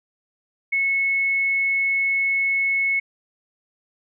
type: tone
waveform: sine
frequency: 2195 Hz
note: C#7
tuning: 18 cents flat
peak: -18 dBFS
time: 0.72-3 s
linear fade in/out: 10 ms
effects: none